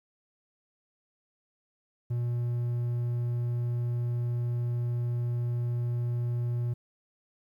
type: tone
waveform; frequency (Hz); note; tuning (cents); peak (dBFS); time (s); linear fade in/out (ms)
triangle; 120.2; B2; -46; -25; 2.1-6.74; 10
effects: 11-bit